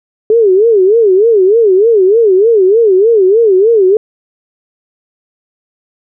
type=tone with vibrato; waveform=sine; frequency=415.3 Hz; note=G#4; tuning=in tune; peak=-4 dBFS; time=0.3-3.97 s; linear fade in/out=2 ms; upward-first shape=sine; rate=3.3 Hz; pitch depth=210 cents each way; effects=none